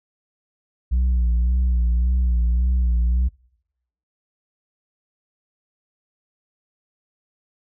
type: tone with vibrato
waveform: sine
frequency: 60.5 Hz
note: B1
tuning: 35 cents flat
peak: -13 dBFS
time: 0.91-3.29 s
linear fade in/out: 20 ms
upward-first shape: sine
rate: 1.8 Hz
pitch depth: 59 cents each way
effects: noise-tail reverb RT60 0.8 s tail -26 dB re dry + tanh soft clip ceiling -15 dBFS